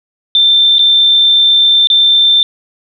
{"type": "tone with dropouts", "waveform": "sine", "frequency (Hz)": 3566, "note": "A7", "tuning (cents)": 22, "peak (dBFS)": -5, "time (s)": [0.35, 2.43], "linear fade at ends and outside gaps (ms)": 1, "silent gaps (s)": [[0.784, 0.792], [1.872, 1.901]], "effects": []}